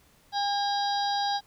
harmonic tone with a mistuned harmonic, 810 Hz, G#5, 43 cents flat, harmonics 1 / 2 / 4 / 5 / 6 / 7, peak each -26 / -37 / -40 / -35 / -35 / -46 dBFS, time 0.32-1.41 s, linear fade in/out 50 ms, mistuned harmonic 5, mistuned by -75 cents, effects pink hiss -61 dBFS RMS until 1.46 s

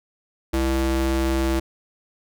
square ring-modulated tone, 134.8 Hz, C#3, 48 cents flat, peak -17 dBFS, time 0.53-1.6 s, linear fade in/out 10 ms, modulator 198 Hz, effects none

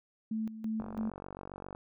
sine tone with tremolo, 220 Hz, A3, in tune, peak -31 dBFS, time 0.31-1.1 s, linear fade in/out 5 ms, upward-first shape square, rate 3 Hz, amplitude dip 70%
click train, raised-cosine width 1 ms, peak -29 dBFS, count 46, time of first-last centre 0.8-1.749 s, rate 47.4 Hz
effects none

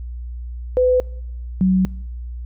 sine tone pair in turn, 504 / 186.94 Hz, B4 / F#3, +35 / +18 cents, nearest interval octave + perfect fourth, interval 1717 cents, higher first, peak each -12 dBFS, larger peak neither, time 0.77-1 / 1.61-1.85 s, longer second, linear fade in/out 0 ms, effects noise-tail reverb RT60 0.8 s tail -25 dB re dry + added 60 Hz sine -27 dBFS peak until 2.45 s

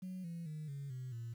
sine tone with pitch steps, 185 / 168.67 / 153.78 / 140.2 / 127.83 / 116.54 Hz, F#3 / E3 / D#3 / C#3 / C3 / A#2, 0 / +40 / -20 / +20 / -40 / 0 cents, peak -40 dBFS, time 0.02-1.34 s, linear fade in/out 10 ms, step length 220 ms, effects tanh soft clip ceiling -38 dBFS + 11-bit

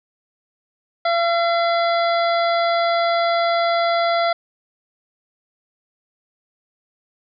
harmonic tone, 680 Hz, F5, 46 cents flat, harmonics 1 / 2 / 3 / 5 / 6 / 7, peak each -17 / -23 / -27 / -31 / -33 / -34 dBFS, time 1.05-4.33 s, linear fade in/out 5 ms, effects none

